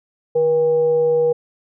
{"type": "tone with frequency modulation", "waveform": "sine", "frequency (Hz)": 480, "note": "B4", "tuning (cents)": -49, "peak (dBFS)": -13, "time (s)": [0.35, 1.33], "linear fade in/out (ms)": 10, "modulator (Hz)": 326, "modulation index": 0.23, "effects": []}